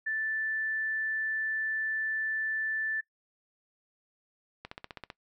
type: tone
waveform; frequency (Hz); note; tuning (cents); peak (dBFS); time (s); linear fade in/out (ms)
sine; 1760; A6; 0; -29; 0.06-3.01; 10
type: click train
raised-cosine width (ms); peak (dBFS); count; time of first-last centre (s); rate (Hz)
0.3; -24; 8; 4.65-5.102; 15.5
effects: noise-tail reverb RT60 0.1 s tail -20 dB re dry